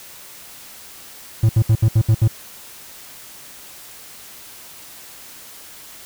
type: tone bursts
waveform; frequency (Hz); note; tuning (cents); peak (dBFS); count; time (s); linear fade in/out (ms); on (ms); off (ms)
triangle; 110.8; A2; +13; -8; 7; 1.43-2.278; 5; 62; 69
effects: white hiss -40 dBFS RMS until 6.05 s